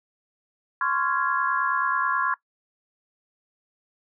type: chord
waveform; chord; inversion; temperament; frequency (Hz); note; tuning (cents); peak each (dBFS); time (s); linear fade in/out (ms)
sine; Db major seventh; third; just; 1039.4 / 1108.7 / 1385.9 / 1663.1; C6 / Db6 / F6 / Ab6; -12 / 0 / -14 / +2; -27; 0.81-2.34; 2
effects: noise-tail reverb RT60 0.1 s tail -20 dB re dry